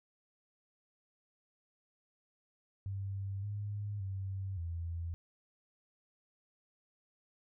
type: tone with pitch steps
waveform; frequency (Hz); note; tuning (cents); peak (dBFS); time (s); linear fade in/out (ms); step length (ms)
sine; 98 / 102.9 / 96.4 / 84.4; G2 / G#2 / G2 / E2; 0 / -16 / -28 / +41; -36; 2.86-5.14; 0; 570
effects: none